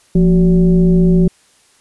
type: tone with frequency modulation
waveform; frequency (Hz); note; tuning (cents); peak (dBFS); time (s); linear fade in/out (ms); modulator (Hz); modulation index
sine; 174.6; F3; 0; -7; 0.15-1.28; 5; 202; 0.74
effects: white hiss -52 dBFS RMS until 1.8 s + resampled to 24000 Hz